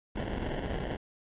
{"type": "noise with sample-and-hold", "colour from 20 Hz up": "pink", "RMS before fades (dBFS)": -34, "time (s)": [0.15, 0.97], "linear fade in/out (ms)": 10, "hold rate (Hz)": 1225, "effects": ["resampled to 8000 Hz"]}